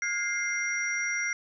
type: tone cluster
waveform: sine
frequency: 1425 / 1635 / 2099 / 5730 Hz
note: F6 / G#6 / C7 / F8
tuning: +34 / -28 / +5 / +44 cents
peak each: -35 / -37 / -29 / -35 dBFS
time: 0.02-1.33 s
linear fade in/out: 2 ms
effects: none